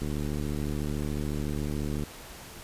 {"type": "click train", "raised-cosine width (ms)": 3, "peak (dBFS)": -20, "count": 150, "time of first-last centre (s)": [0.02, 2.036], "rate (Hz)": 73.9, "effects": ["pink hiss -45 dBFS RMS until 2.63 s", "resampled to 32000 Hz"]}